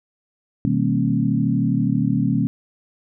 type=tone cluster; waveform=sine; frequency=125.9 / 160.3 / 200.2 / 233.1 / 272.3 Hz; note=B2 / E3 / G3 / A#3 / C#4; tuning=+34 / -48 / +37 / 0 / -31 cents; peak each=-23 dBFS; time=0.65-2.47 s; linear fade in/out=0 ms; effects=none